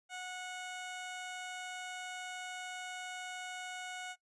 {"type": "tone", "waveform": "15% pulse", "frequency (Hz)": 733, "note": "F#5", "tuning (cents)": -16, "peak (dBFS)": -35, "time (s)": [0.09, 4.16], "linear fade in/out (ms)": 50, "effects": ["noise-tail reverb RT60 0.1 s tail -17 dB re dry", "resampled to 24000 Hz"]}